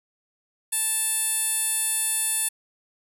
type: tone with band-pass filter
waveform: 15% pulse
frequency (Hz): 880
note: A5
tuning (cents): 0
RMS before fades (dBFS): -25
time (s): 0.72-2.49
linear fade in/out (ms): 10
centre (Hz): 11000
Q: 6
effects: none

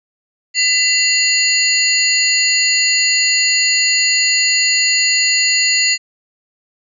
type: tone cluster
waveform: sine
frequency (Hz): 2007 / 2745 / 4238 / 4653 / 6930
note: B6 / F7 / C8 / D8 / A8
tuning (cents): +27 / -31 / +21 / -17 / -27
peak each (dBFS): -18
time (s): 0.54-5.98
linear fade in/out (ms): 50
effects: none

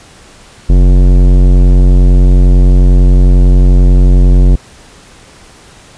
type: tone with tanh clipping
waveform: sine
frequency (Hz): 45.57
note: F#1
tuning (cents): -26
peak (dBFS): -4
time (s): 0.69-4.56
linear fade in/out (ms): 10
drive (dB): 17
effects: pink hiss -38 dBFS RMS until 5.97 s + resampled to 22050 Hz

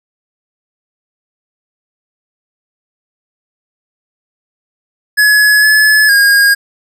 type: tone with pitch steps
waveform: square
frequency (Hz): 1696 / 1716 / 1628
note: G#6 / A6 / G#6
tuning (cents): +36 / -44 / -35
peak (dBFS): -6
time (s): 5.17-6.55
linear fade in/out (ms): 20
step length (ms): 460
effects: none

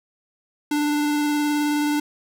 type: tone with vibrato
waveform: square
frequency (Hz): 295.4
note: D4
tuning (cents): +10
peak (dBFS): -20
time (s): 0.71-2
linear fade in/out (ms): 5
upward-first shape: square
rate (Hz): 19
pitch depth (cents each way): 10
effects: none

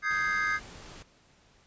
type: chord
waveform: triangle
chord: Ab major seventh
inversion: second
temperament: equal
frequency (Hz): 1244.5 / 1568 / 1661.2 / 2093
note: Eb6 / G6 / Ab6 / C7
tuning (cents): 0 / 0 / 0 / 0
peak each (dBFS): -30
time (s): 0.02-0.6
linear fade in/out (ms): 50
type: noise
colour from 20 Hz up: pink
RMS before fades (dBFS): -47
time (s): 0.1-1.03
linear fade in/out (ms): 10
effects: pink hiss -62 dBFS RMS until 1.66 s + resampled to 16000 Hz

